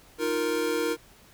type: chord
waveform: square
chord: Eb suspended second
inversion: none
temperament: equal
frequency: 311.1 / 349.2 / 466.2 Hz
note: Eb4 / F4 / Bb4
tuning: 0 / 0 / 0 cents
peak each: -32 / -32 / -28 dBFS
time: 0.18-0.97 s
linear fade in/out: 50 ms
effects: pink hiss -55 dBFS RMS until 1.33 s